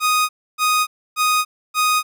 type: tone bursts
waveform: sawtooth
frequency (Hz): 1244.5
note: D#6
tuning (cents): 0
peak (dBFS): -11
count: 4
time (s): 0-2.03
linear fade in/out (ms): 50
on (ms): 290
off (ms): 290
effects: none